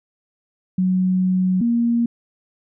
sine tone pair in turn, 185 / 235 Hz, F#3 / A#3, 0 / +14 cents, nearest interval major third, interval 414 cents, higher second, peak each -15 dBFS, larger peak neither, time 0.78-1.61 / 1.61-2.06 s, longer first, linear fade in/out 5 ms, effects none

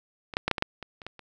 clicks, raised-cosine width 0.3 ms, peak -21 / -7 / -9 / -6 / -14 / -7 / -22 / -27 / -20 / -29 dBFS, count 10, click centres 0.338 / 0.369 / 0.48 / 0.513 / 0.582 / 0.624 / 0.827 / 1.018 / 1.066 / 1.193 s, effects none

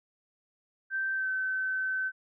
sine tone with pitch glide, 1559 to 1530.4 Hz, G6 to G6, -10 to -42 cents, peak -28 dBFS, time 0.9-2.12 s, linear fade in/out 50 ms, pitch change -32 cents, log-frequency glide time 1.14-1.29 s, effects none

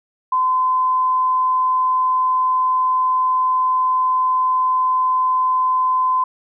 sine tone, 1024 Hz, C6, 38 cents flat, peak -14 dBFS, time 0.32-6.24 s, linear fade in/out 5 ms, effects none

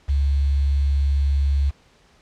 sine tone with quantisation, 69.8 Hz, C#2, 13 cents sharp, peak -16 dBFS, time 0.08-1.71 s, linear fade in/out 20 ms, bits 7, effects pink hiss -56 dBFS RMS until 2.21 s + low-pass 6000 Hz 12 dB/octave

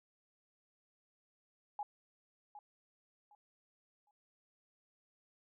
sine tone with echo, 830.6 Hz, G#5, in tune, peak -37 dBFS, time 1.79-1.83 s, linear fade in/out 2 ms, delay 760 ms, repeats 3, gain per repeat -12 dB, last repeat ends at 4.11 s, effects none

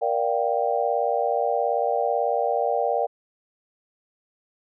sine chord, G minor seventh, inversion first, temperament just, 470.4 / 588 / 705.6 / 784 Hz, Bb4 / D5 / F5 / G5, +16 / +2 / +18 / 0 cents, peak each -26 dBFS, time 0.01-3.07 s, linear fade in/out 20 ms, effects none

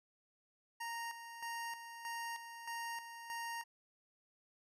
25% pulse tone with tremolo, 930 Hz, A#5, 4 cents flat, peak -37 dBFS, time 0.8-3.64 s, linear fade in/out 10 ms, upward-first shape square, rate 1.6 Hz, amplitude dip 60%, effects resampled to 32000 Hz

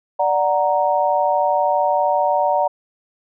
sine chord, D augmented, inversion none, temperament equal, 587.3 / 740 / 932.3 Hz, D5 / F#5 / A#5, 0 / 0 / 0 cents, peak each -19 dBFS, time 0.19-2.68 s, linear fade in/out 10 ms, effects none

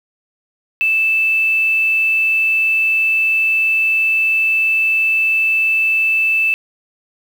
sine tone with quantisation, 2637 Hz, E7, in tune, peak -12 dBFS, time 0.81-6.54 s, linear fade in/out 0 ms, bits 6, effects none

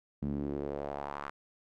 sawtooth tone with band-pass filter sweep, 71.2 Hz, C#2, 47 cents sharp, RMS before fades -37 dBFS, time 0.22-1.3 s, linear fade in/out 5 ms, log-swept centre 200 to 1300 Hz, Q 2.4, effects none

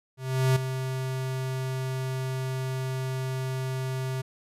square tone with ADSR envelope, 130.81 Hz, C3, in tune, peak -19 dBFS, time 0.17-4.22 s, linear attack 390 ms, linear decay 7 ms, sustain -10 dB, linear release 12 ms, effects resampled to 32000 Hz

